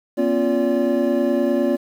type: tone cluster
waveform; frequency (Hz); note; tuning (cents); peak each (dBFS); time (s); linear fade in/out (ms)
triangle; 240.5 / 270.3 / 348.9 / 574; B3 / C#4 / F4 / D5; -46 / -44 / -2 / -40; -20; 0.17-1.77; 20
effects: 8-bit